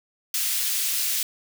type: high-pass noise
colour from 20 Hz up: white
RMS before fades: -25 dBFS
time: 0.34-1.23 s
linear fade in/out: 2 ms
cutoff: 2500 Hz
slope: 12 dB/octave
effects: none